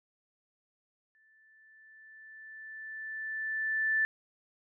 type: tone with exponential growth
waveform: sine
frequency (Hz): 1760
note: A6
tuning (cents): 0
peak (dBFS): -24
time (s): 1.15-4.05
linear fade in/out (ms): 0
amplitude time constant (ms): 630
effects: none